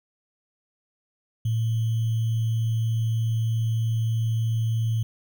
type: tone with sample-and-hold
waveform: sine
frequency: 112.9 Hz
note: A2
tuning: 45 cents sharp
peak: -21 dBFS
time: 1.45-5.03 s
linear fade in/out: 5 ms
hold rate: 3150 Hz
effects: none